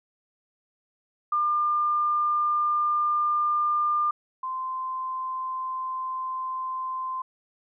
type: tone pair in turn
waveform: sine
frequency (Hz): 1200 / 1037.4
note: D6 / C6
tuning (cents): +37 / -15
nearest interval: minor third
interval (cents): 252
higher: first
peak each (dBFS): -21 / -28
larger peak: first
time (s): 1.32-4.11 / 4.43-7.22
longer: neither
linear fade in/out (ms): 5
effects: none